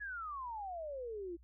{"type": "exponential sweep", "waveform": "sine", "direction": "down", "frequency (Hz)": [1722, 329.6], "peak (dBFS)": -40, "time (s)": [0, 1.37], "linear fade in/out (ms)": 20, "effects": ["added 60 Hz sine -58 dBFS peak until 1.43 s"]}